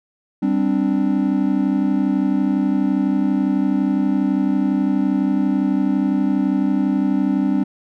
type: chord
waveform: triangle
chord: G suspended fourth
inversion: none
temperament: equal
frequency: 196 / 261.6 / 293.7 Hz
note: G3 / C4 / D4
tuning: 0 / 0 / 0 cents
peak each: -18 dBFS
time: 0.42-7.64 s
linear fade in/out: 10 ms
effects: none